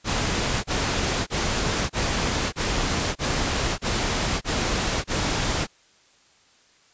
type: noise bursts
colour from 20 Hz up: pink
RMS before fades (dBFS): -24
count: 9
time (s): 0.04-5.672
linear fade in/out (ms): 50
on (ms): 600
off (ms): 29
effects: white hiss -58 dBFS RMS until 6.93 s + resampled to 16000 Hz